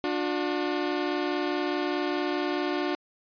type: tone pair together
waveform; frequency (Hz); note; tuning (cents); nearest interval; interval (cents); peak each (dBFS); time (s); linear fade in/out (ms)
sawtooth; 295.8 / 360.6; D4 / F#4; +13 / -45; minor third; 342; -25; 0.04-2.95; 0
effects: resampled to 11025 Hz